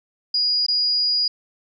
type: tone with dropouts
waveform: sine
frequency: 4888 Hz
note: D#8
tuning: 32 cents flat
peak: -17 dBFS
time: 0.34-1.28 s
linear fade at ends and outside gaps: 5 ms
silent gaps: 0.665-0.683 s
effects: none